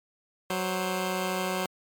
10% pulse tone pair together, 185.97 / 526 Hz, F#3 / C5, +9 / +9 cents, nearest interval octave + tritone, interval 1800 cents, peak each -20 / -26 dBFS, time 0.5-1.66 s, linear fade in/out 2 ms, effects MP3 96 kbps

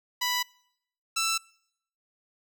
10% pulse tone pair in turn, 987.8 / 1329.3 Hz, B5 / E6, 0 / +14 cents, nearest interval perfect fourth, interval 514 cents, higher second, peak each -17 dBFS, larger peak neither, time 0.21-0.43 / 1.16-1.38 s, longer neither, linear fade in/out 10 ms, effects noise-tail reverb RT60 0.7 s tail -25 dB re dry

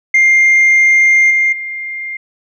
sine tone with level steps, 2109 Hz, C7, 13 cents sharp, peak -4 / -8 / -20 dBFS, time 0.14-2.17 s, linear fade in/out 5 ms, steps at 1.3 / 1.52 s, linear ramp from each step 10 ms, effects tanh soft clip ceiling -4 dBFS

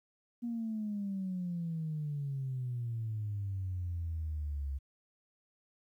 sine exponential sweep, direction down, 240 to 67.3 Hz, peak -33 dBFS, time 0.42-4.79 s, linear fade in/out 20 ms, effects tanh soft clip ceiling -29 dBFS + 12-bit

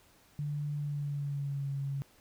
sine tone with pitch glide, 146.83 to 138.59 Hz, D3 to C#3, 0 to 0 cents, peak -32 dBFS, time 0.39-2.02 s, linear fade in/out 0 ms, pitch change -100 cents, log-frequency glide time 0.75-1.72 s, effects pink hiss -63 dBFS RMS until 2.2 s

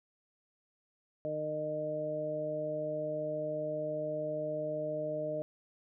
harmonic tone, 152.9 Hz, D#3, 30 cents flat, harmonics 1 / 2 / 3 / 4, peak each -44 / -43 / -42 / -34 dBFS, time 1.25-5.42 s, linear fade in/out 0 ms, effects none

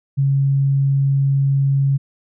sine tone, 137.8 Hz, C#3, 10 cents flat, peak -13 dBFS, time 0.17-1.98 s, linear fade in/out 20 ms, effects none

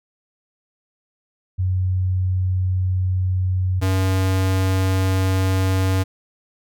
sine / square tone pair in turn, 92.5 / 94.5 Hz, F#2 / F#2, 0 / +37 cents, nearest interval unison, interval 37 cents, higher second, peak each -17 dBFS, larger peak neither, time 1.58-3.81 / 3.81-6.04 s, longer neither, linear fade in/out 20 ms, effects none

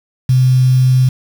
sine tone with quantisation, 128.5 Hz, C3, 31 cents flat, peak -7 dBFS, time 0.29-1.09 s, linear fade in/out 5 ms, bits 5, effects none

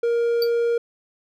triangle tone, 469.4 Hz, A#4, 12 cents sharp, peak -16 dBFS, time 0.03-0.78 s, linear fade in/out 5 ms
square tone with exponential decay, 4603 Hz, D8, 36 cents flat, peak -21 dBFS, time 0.42-0.51 s, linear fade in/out 2 ms, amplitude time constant 18 ms
effects none

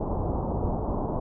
pink low-pass noise, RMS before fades -28 dBFS, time 0-1.2 s, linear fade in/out 10 ms, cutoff 1000 Hz, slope 48 dB/octave, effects none

